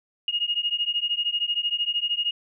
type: beating tone pair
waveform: sine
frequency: 2856 / 2869 Hz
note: F7 / F7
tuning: +38 / +46 cents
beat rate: 13 Hz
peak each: -26 dBFS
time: 0.28-2.31 s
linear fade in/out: 2 ms
effects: none